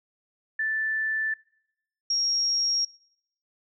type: tone pair in turn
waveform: sine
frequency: 1760 / 5588 Hz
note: A6 / F8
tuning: 0 / 0 cents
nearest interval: octave + minor sixth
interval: 2000 cents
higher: second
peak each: -24 / -22 dBFS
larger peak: second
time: 0.59-1.34 / 2.1-2.85 s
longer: neither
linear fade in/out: 5 ms
effects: noise-tail reverb RT60 0.8 s tail -25 dB re dry